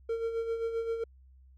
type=tone with tremolo; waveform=triangle; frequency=457.3 Hz; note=A#4; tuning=33 cents flat; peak=-26 dBFS; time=0.09-1.04 s; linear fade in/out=5 ms; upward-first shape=sine; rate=7.6 Hz; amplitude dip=55%; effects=added 65 Hz sine -54 dBFS peak until 1.57 s